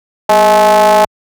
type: ring-modulated tone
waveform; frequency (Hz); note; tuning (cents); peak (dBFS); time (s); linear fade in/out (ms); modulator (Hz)
square; 110; A2; 0; -3; 0.29-1.05; 5; 743
effects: high-pass 60 Hz 12 dB/octave